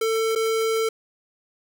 square tone with dropouts, 446.7 Hz, A4, 26 cents sharp, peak -21 dBFS, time 0.01-0.89 s, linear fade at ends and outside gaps 5 ms, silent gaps 0.352-0.358 s, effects none

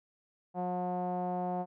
sawtooth tone with low-pass filter, 180 Hz, F#3, 47 cents flat, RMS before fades -34 dBFS, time 0.54-1.66 s, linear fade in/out 50 ms, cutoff 770 Hz, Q 6.1, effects none

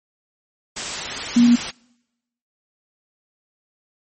sine tone in noise, 239.3 Hz, A#3, 46 cents sharp, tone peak -9 dBFS, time 1.36-1.56 s, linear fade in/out 10 ms, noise white, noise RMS -26 dBFS, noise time 0.76-1.71 s, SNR +14 dB, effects noise-tail reverb RT60 0.9 s tail -26 dB re dry + MP3 32 kbps

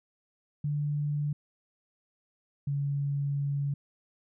sine tone pair in turn, 146.83 / 141.52 Hz, D3 / C#3, 0 / +36 cents, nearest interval minor second, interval 64 cents, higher first, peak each -27 dBFS, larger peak neither, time 0.64-1.33 / 2.67-3.74 s, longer second, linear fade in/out 5 ms, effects none

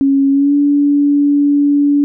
sine tone with pitch glide, 275 to 287.3 Hz, C#4 to D4, -14 to -38 cents, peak -8 dBFS, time 0.01-2.04 s, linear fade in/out 0 ms, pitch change +76 cents, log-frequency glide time 0.31-0.54 s, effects none

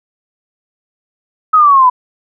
sine exponential sweep, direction down, 1287 to 984 Hz, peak -4 dBFS, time 1.53-1.9 s, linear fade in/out 10 ms, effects none

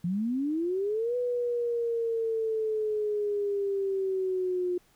sine linear two-way sweep, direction up then down, 166.4 to 493.9 to 355.2 Hz, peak -26 dBFS, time 0.04-4.78 s, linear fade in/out 5 ms, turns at 1.16 s, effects pink hiss -64 dBFS RMS until 4.95 s

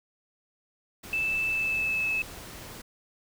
pink noise, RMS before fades -43 dBFS, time 1.03-2.82 s, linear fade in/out 10 ms
sine tone with pitch glide, 2637 to 2601 Hz, E7 to E7, 0 to -24 cents, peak -25 dBFS, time 1.13-2.22 s, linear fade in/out 2 ms, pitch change -24 cents, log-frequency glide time 1.49-2.08 s
effects none

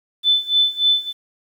sine tone with tremolo, 3514 Hz, A7, 3 cents flat, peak -11 dBFS, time 0.23-1.13 s, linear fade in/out 50 ms, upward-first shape sine, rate 3.4 Hz, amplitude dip 90%, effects 8-bit

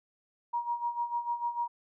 sine tone with tremolo, 950 Hz, A#5, 33 cents sharp, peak -27 dBFS, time 0.53-1.68 s, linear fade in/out 10 ms, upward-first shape sine, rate 6.7 Hz, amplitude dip 75%, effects none

